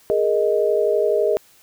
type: chord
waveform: sine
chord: Ab suspended second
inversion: none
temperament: just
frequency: 415.3 / 467.2 / 623 Hz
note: Ab4 / Bb4 / Eb5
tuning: 0 / +4 / +2 cents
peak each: -19 / -21 / -20 dBFS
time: 0.1-1.37 s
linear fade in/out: 0 ms
effects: white hiss -53 dBFS RMS until 1.62 s